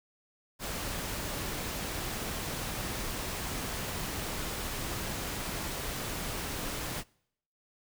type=noise; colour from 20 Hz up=pink; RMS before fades=-36 dBFS; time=0.59-7.04 s; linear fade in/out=50 ms; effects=noise-tail reverb RT60 0.7 s tail -25 dB re dry